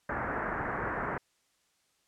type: low-pass noise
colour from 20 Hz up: white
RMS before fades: -34 dBFS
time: 0.09-1.18 s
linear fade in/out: 5 ms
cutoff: 1800 Hz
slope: 48 dB/octave
effects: white hiss -72 dBFS RMS until 2.07 s + low-pass 9000 Hz 12 dB/octave